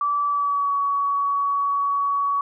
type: tone with pitch glide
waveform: sine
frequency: 1157 to 1127.3 Hz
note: D6 to C#6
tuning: -26 to +29 cents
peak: -19 dBFS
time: 0.01-2.41 s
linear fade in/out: 2 ms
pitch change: -45 cents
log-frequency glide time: 0.26-0.74 s
effects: none